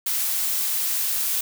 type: noise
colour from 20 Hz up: blue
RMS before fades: -24 dBFS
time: 0.06-1.41 s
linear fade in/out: 5 ms
effects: none